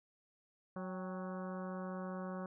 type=harmonic tone with a mistuned harmonic; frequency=185 Hz; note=F#3; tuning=in tune; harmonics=1 / 2 / 3 / 4 / 5 / 6 / 7 / 8 / 9; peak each=-42 / -50 / -47 / -53 / -56 / -51 / -56 / -56 / -65 dBFS; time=0.76-2.46 s; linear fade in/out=2 ms; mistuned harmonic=4; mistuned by=+68 cents; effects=none